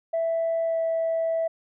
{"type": "tone with pitch glide", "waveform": "sine", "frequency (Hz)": [660, 655.8], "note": ["E5", "E5"], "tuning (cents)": [2, -9], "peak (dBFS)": -21, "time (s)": [0.13, 1.48], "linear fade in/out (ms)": 10, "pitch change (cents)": -11, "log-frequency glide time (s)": [0.65, 0.78], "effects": ["tanh soft clip ceiling -19 dBFS"]}